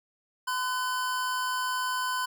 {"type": "tone pair together", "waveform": "square", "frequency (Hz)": [1018.2, 1500], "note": ["C6", "F#6"], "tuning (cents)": [-47, 23], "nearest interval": "perfect fifth", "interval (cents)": 670, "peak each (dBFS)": [-30, -33], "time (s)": [0.47, 2.26], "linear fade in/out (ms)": 10, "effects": []}